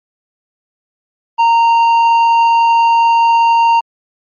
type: tone with tanh clipping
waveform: sine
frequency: 925 Hz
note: A#5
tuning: 14 cents flat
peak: -8 dBFS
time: 1.38-3.81 s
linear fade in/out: 20 ms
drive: 7 dB
effects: MP3 32 kbps